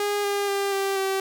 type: tone with pitch steps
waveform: sawtooth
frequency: 410 / 403.9 / 397.9 / 391.9 / 386.1 Hz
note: G#4 / G#4 / G4 / G4 / G4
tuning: -22 / -48 / +26 / 0 / -26 cents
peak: -19 dBFS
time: 0-1.2 s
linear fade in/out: 2 ms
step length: 240 ms
effects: none